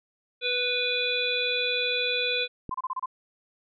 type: harmonic tone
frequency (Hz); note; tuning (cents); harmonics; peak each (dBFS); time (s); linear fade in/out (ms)
493.9; B4; 0; 1 / 3 / 5 / 7 / 8; -31 / -36 / -28 / -30 / -32; 0.41-2.48; 50
type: click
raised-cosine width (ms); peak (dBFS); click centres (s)
3; -21; 2.693
type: tone bursts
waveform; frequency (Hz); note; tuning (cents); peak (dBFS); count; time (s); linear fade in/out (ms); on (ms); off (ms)
sine; 1034; C6; -21; -27; 6; 2.71-3.059; 5; 34; 29
effects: none